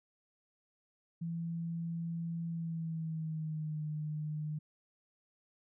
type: tone with pitch glide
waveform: sine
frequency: 167.2 to 152.44 Hz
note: E3 to D#3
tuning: +25 to -35 cents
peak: -35 dBFS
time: 1.21-4.59 s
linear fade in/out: 10 ms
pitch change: -160 cents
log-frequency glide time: 2.48-3.84 s
effects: none